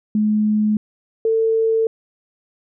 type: tone pair in turn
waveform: sine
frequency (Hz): 212.7 / 447.6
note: G#3 / A4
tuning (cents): +42 / +30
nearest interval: octave + minor second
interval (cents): 1288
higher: second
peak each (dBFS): -14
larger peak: neither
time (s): 0.15-0.77 / 1.25-1.87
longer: neither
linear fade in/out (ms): 2
effects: none